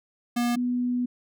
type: tone pair in turn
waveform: square / sine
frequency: 240 / 246.3 Hz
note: B3 / B3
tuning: -49 / -5 cents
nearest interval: unison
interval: 44 cents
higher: second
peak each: -23 / -23 dBFS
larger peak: neither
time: 0.36-0.56 / 0.56-1.06 s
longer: second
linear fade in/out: 10 ms
effects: none